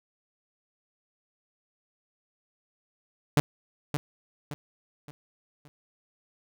sawtooth tone with echo, 146.83 Hz, D3, in tune, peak -14 dBFS, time 3.37-3.4 s, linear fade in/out 0 ms, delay 570 ms, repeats 4, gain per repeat -8 dB, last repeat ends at 5.68 s, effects none

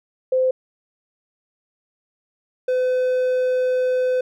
sine / triangle tone pair in turn, 516 / 507.4 Hz, C5 / B4, -24 / +47 cents, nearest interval unison, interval 29 cents, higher first, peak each -15 dBFS, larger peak neither, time 0.32-0.51 / 2.68-4.21 s, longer second, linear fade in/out 5 ms, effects none

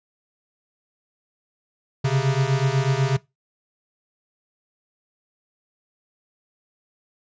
square beating tone pair, 130.81 / 138.91 Hz, C3 / C#3, 0 / +4 cents, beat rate 8.1 Hz, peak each -22 dBFS, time 2.04-3.17 s, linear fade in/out 10 ms, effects noise-tail reverb RT60 0.2 s tail -20 dB re dry + resampled to 16000 Hz

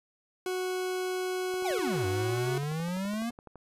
40% pulse tone, 368.7 Hz, F#4, 6 cents flat, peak -29 dBFS, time 0.46-2.58 s, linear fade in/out 2 ms
click train, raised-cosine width 1 ms, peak -33 dBFS, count 25, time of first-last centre 1.54-3.557 s, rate 11.9 Hz
square exponential two-way sweep, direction down then up, 880 to 94.6 to 240.2 Hz, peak -31 dBFS, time 1.64-3.31 s, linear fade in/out 20 ms, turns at 2.06 s
effects resampled to 32000 Hz

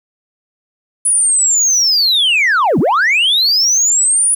sine linear two-way sweep, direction down then up, 9956 to 130.81 to 9956 Hz, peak -7 dBFS, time 1.05-4.35 s, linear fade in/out 10 ms, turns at 2.79 s, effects tanh soft clip ceiling -8 dBFS + 8-bit

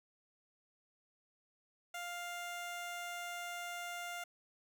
15% pulse tone, 700 Hz, F5, 4 cents sharp, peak -35 dBFS, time 1.94-4.24 s, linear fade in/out 5 ms, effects none

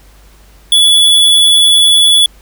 square tone, 3422 Hz, A7, 49 cents flat, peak -5 dBFS, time 0.72-2.26 s, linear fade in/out 2 ms, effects added 50 Hz sine -40 dBFS peak until 2.41 s + pink hiss -46 dBFS RMS until 2.41 s

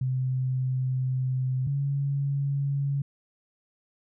sine tone pair in turn, 129.3 / 140.01 Hz, C3 / C#3, -20 / +18 cents, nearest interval minor second, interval 138 cents, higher second, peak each -24 dBFS, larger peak neither, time 0.01-1.67 / 1.67-3.02 s, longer first, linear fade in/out 5 ms, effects none

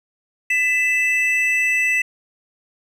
triangle tone pair together, 2000 / 2636 Hz, B6 / E7, +21 / -1 cents, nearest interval perfect fourth, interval 478 cents, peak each -17 dBFS, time 0.5-2.02 s, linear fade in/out 5 ms, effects none

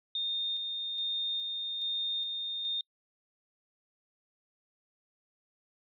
sine tone with tremolo, 3653 Hz, A#7, 36 cents flat, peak -30 dBFS, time 0.15-2.81 s, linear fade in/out 2 ms, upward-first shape square, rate 1.2 Hz, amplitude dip 30%, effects noise-tail reverb RT60 0.1 s tail -26 dB re dry

